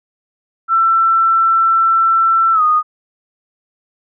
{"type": "tone with pitch glide", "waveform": "sine", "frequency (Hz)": [1340, 1235.9], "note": ["E6", "D#6"], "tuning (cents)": [28, -12], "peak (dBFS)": -9, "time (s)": [0.68, 2.83], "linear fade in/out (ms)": 50, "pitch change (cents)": -140, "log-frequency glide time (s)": [2.53, 2.62], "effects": []}